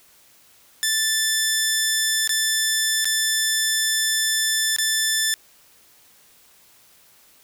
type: tone with dropouts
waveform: 10% pulse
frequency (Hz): 1760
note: A6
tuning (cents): 0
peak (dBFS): -10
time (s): 0.83-5.34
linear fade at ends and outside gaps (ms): 0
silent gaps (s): 2.275-2.293 / 3.045-3.054 / 4.763-4.785
effects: white hiss -54 dBFS RMS until 7.43 s